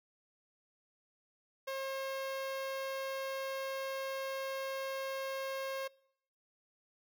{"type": "tone with notch filter", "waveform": "sawtooth", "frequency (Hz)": 537, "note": "C5", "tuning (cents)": 45, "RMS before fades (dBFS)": -39, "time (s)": [1.67, 5.88], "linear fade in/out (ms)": 10, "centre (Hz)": 8100, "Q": 1.4, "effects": ["noise-tail reverb RT60 0.7 s tail -24 dB re dry"]}